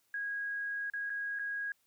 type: tone with dropouts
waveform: sine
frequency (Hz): 1645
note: G#6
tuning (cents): -17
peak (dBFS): -34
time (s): 0.14-1.72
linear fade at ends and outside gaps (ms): 2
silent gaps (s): 0.9-0.936 / 1.097-1.101 / 1.389-1.394
effects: white hiss -74 dBFS RMS until 1.86 s